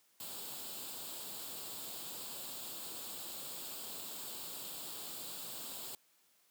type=noise with comb filter; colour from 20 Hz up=white; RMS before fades=-45 dBFS; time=0.2-5.95 s; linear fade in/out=2 ms; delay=0.25 ms; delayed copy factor=+0.65; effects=white hiss -71 dBFS RMS until 6.5 s + high-pass 150 Hz 12 dB/octave